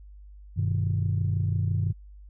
sine chord, G augmented, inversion none, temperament equal with one note detuned, 97.49 / 123.47 / 155.56 Hz, G2 / B2 / D#3, -9 / 0 / 0 cents, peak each -24 / -29 / -29 dBFS, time 0.56-1.93 s, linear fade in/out 20 ms, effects tanh soft clip ceiling -16 dBFS + added 50 Hz sine -44 dBFS peak until 2.29 s

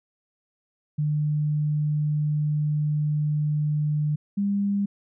sine tone pair in turn, 150 / 200.7 Hz, D3 / G3, +37 / +41 cents, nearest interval perfect fourth, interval 504 cents, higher second, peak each -21 dBFS, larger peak neither, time 0.98-4.16 / 4.37-4.86 s, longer first, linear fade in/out 10 ms, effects none

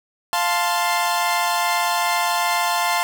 sawtooth chord, F major, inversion none, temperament equal, 698.5 / 880 / 1046.5 Hz, F5 / A5 / C6, 0 / 0 / 0 cents, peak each -19 dBFS, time 0.33-3.03 s, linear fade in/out 0 ms, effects none

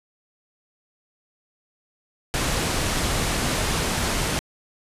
pink low-pass noise, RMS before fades -24 dBFS, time 2.34-4.39 s, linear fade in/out 0 ms, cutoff 11000 Hz, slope 24 dB/octave, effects resampled to 32000 Hz

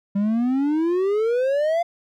triangle exponential sweep, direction up, 196 to 698.5 Hz, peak -16 dBFS, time 0.15-1.83 s, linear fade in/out 10 ms, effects none

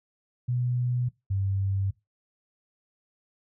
sine tone pair in turn, 123.47 / 97.46 Hz, B2 / G2, 0 / -10 cents, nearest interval major third, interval 410 cents, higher first, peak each -24 dBFS, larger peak neither, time 0.48-1.09 / 1.3-1.91 s, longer neither, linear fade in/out 10 ms, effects noise-tail reverb RT60 0.2 s tail -19 dB re dry

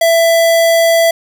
square tone, 665 Hz, E5, 15 cents sharp, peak -8 dBFS, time 0.01-1.11 s, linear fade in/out 5 ms, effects none

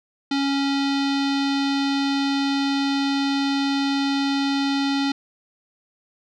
square tone with low-pass filter, 277.2 Hz, C#4, in tune, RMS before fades -22 dBFS, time 0.31-5.12 s, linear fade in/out 5 ms, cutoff 4200 Hz, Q 3.1, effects none

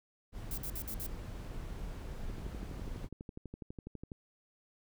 brown noise, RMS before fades -42 dBFS, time 0.32-3.09 s, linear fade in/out 50 ms
violet noise bursts, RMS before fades -41 dBFS, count 5, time 0.51-1.065 s, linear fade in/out 2 ms, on 67 ms, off 55 ms
click train, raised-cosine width 3 ms, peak -31 dBFS, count 23, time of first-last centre 2.3-4.118 s, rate 12.1 Hz
effects none

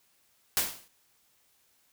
white noise with exponential decay, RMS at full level -23 dBFS, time 0.57-0.88 s, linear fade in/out 1 ms, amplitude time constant 66 ms, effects white hiss -68 dBFS RMS until 1.92 s

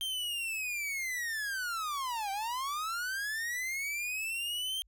45% pulse linear two-way sweep, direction down then up, 3172 to 769 to 3172 Hz, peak -33 dBFS, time 0.01-4.82 s, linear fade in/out 0 ms, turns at 2.31 s, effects added 50 Hz sine -63 dBFS peak until 4.87 s

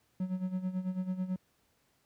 triangle tone with tremolo, 185 Hz, F#3, in tune, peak -27 dBFS, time 0.2-1.36 s, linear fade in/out 2 ms, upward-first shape sine, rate 9.1 Hz, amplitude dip 75%, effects pink hiss -72 dBFS RMS until 2.05 s + high-pass 60 Hz 12 dB/octave

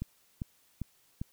click train, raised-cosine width 5 ms, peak -22 dBFS, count 4, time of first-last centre 0.02-1.215 s, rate 2.51 Hz, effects white hiss -67 dBFS RMS until 1.32 s

